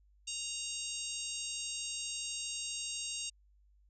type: harmonic tone with a mistuned harmonic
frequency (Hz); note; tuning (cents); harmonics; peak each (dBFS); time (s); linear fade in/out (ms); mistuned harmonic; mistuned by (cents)
932.3; A#5; 0; 3 / 4 / 5 / 6 / 7 / 8 / 9; -43 / -46 / -47 / -48 / -44 / -46 / -45; 0.27-3.3; 10; 9; -16
effects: added 50 Hz sine -63 dBFS peak until 3.89 s